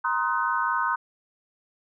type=chord; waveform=sine; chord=C half-diminished seventh; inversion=third; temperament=just; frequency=941.9 / 1046.5 / 1255.8 / 1507 Hz; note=Bb5 / C6 / Eb6 / Gb6; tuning=+18 / 0 / +16 / +31 cents; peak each=-28 dBFS; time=0.04-0.96 s; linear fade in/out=10 ms; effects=none

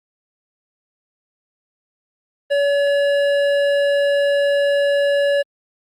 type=tone with hard clipping; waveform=triangle; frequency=568 Hz; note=C#5; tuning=42 cents sharp; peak=-16 dBFS; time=2.5-5.43 s; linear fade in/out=20 ms; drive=15 dB; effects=Opus 32 kbps

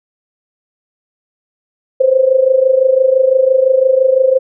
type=tone with amplitude modulation; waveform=sine; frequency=523.3 Hz; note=C5; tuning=in tune; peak=-4 dBFS; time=2-4.39 s; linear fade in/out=10 ms; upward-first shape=sine; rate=25.9 Hz; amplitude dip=75%; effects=none

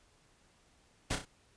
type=noise with echo; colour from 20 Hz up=pink; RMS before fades=-33 dBFS; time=1.1-1.16 s; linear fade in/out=10 ms; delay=31 ms; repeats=3; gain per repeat=-6 dB; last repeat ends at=1.253 s; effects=pink hiss -67 dBFS RMS until 1.56 s + resampled to 22050 Hz

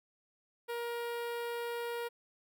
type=tone with notch filter; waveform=sawtooth; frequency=472.5 Hz; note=A#4; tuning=23 cents sharp; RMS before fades=-38 dBFS; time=0.68-2.09 s; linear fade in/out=20 ms; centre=6400 Hz; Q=0.85; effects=none

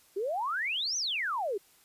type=exponential two-way sweep; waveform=sine; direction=up then down; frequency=370 to 6280 to 370 Hz; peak=-29 dBFS; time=0.16-1.58 s; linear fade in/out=10 ms; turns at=0.97 s; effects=white hiss -62 dBFS RMS until 1.84 s + resampled to 32000 Hz

